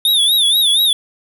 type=tone with vibrato; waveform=square; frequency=3600 Hz; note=A7; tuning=39 cents sharp; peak=-11 dBFS; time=0.05-0.93 s; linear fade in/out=2 ms; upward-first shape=sine; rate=4.2 Hz; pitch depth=120 cents each way; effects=none